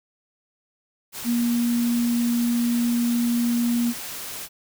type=tone in noise; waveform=sine; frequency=237.5 Hz; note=A#3; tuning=33 cents sharp; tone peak=-19 dBFS; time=1.24-3.94 s; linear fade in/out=50 ms; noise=white; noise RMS=-34 dBFS; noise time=1.12-4.49 s; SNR=+12 dB; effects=none